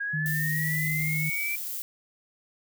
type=linear sweep; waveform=sine; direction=up; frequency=1626 to 2349 Hz; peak=-28 dBFS; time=0-1.56 s; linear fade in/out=10 ms
type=tone; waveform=sine; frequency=154.3 Hz; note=D#3; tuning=14 cents flat; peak=-28 dBFS; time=0.13-1.3 s; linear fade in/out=10 ms
type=noise; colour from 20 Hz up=violet; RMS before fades=-34 dBFS; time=0.26-1.82 s; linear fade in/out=0 ms
effects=none